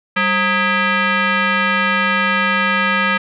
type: tone with frequency modulation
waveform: sine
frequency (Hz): 196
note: G3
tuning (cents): 0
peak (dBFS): -13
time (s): 0.16-3.18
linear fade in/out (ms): 10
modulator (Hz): 726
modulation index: 3.3
effects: none